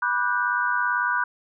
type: chord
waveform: sine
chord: G major seventh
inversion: first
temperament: just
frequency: 980 / 1176 / 1470 / 1568 Hz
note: B5 / D6 / F#6 / G6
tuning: -14 / +2 / -12 / 0 cents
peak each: -26 / -29 / -24 / -28 dBFS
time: 0.02-1.24 s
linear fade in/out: 5 ms
effects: none